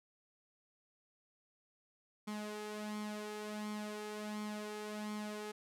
sawtooth tone with flanger, 211 Hz, G#3, 28 cents sharp, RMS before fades -43 dBFS, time 2.27-5.52 s, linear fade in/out 10 ms, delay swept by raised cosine 0.9 to 2.3 ms, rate 1.4 Hz, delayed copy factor +0.6, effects low-pass 12000 Hz 12 dB/octave

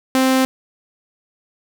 sawtooth tone, 261.6 Hz, C4, in tune, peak -9 dBFS, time 0.15-0.45 s, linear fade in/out 0 ms, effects none

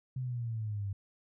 sine exponential sweep, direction down, 130.81 to 97 Hz, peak -33 dBFS, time 0.16-0.93 s, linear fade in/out 5 ms, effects none

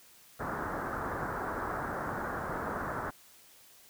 white low-pass noise, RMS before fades -36 dBFS, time 0.39-3.11 s, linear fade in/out 20 ms, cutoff 1600 Hz, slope 48 dB/octave, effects white hiss -58 dBFS RMS until 3.89 s

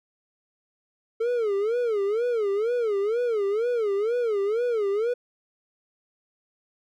triangle tone with vibrato, 440 Hz, A4, in tune, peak -20 dBFS, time 1.2-5.14 s, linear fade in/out 10 ms, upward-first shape sine, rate 2.1 Hz, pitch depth 190 cents each way, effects none

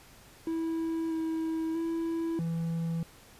triangle tone with pitch steps, 326.7 / 322.7 / 330.3 / 165.8 Hz, E4 / E4 / E4 / E3, -15 / -37 / +4 / +10 cents, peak -27 dBFS, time 0.47-3.03 s, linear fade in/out 2 ms, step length 640 ms, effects pink hiss -55 dBFS RMS until 3.39 s + resampled to 32000 Hz

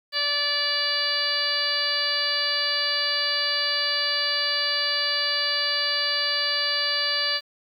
harmonic tone, 580 Hz, D5, 22 cents flat, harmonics 1 / 2 / 3 / 4 / 5 / 6 / 7 / 8, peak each -35 / -35 / -29 / -35 / -31 / -34 / -30 / -25 dBFS, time 0.12-7.41 s, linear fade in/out 50 ms, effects 9-bit

